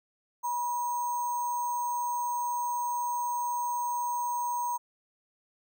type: tone with sample-and-hold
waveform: sine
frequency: 966 Hz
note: B5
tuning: 39 cents flat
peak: -28 dBFS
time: 0.43-4.78 s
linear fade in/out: 20 ms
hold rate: 7350 Hz
effects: none